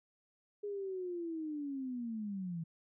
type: linear sweep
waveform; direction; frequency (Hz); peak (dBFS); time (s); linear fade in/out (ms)
sine; down; 415.3 to 160; -37; 0.63-2.64; 10
effects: none